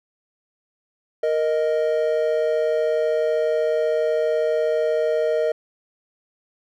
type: tone pair together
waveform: triangle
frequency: 466.2 / 622.3 Hz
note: A#4 / D#5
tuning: 0 / 0 cents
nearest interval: perfect fourth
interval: 500 cents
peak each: -19 dBFS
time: 1.23-5.52 s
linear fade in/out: 5 ms
effects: none